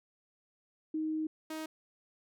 sine / sawtooth tone pair in turn, 313 / 314.8 Hz, D#4 / D#4, +10 / +20 cents, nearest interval unison, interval 10 cents, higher second, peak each -31 / -34 dBFS, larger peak first, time 0.94-1.27 / 1.5-1.66 s, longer first, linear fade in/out 5 ms, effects none

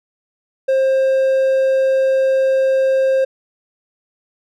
triangle tone, 531 Hz, C5, 25 cents sharp, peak -10 dBFS, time 0.68-3.25 s, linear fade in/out 10 ms, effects none

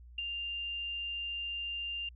sine tone with ADSR envelope, 2794 Hz, F7, in tune, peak -31 dBFS, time 0.18-2.09 s, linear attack 5 ms, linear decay 19 ms, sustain -4 dB, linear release 4 ms, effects added 60 Hz sine -50 dBFS peak until 2.15 s

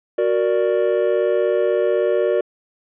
triangle chord, Gb augmented, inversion none, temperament equal, 370 / 466.2 / 587.3 Hz, Gb4 / Bb4 / D5, 0 / 0 / 0 cents, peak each -18 dBFS, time 0.18-2.41 s, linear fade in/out 5 ms, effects resampled to 8000 Hz

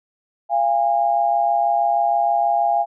sine tone pair together, 688.7 / 815 Hz, F5 / G#5, -24 / -33 cents, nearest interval minor third, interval 291 cents, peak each -18 / -18 dBFS, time 0.49-2.86 s, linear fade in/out 50 ms, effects none

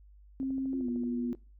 sine tone with pitch glide, 266.5 to 243 Hz, C4 to B3, +32 to -28 cents, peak -30 dBFS, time 0.4-1.33 s, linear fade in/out 0 ms, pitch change -160 cents, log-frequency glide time 0.78-0.88 s
click train, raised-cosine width 2 ms, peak -36 dBFS, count 9, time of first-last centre 0.43-1.036 s, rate 13.2 Hz
sine tone with tremolo, 349.2 Hz, F4, in tune, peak -38 dBFS, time 0.73-1.35 s, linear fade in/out 0 ms, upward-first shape sine, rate 18 Hz, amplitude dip 40%
effects noise-tail reverb RT60 0.4 s tail -25 dB re dry + added 50 Hz sine -53 dBFS peak until 1.59 s

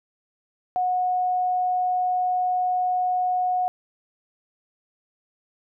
sine tone, 730 Hz, F#5, 24 cents flat, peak -20 dBFS, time 0.76-3.68 s, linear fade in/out 0 ms, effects none

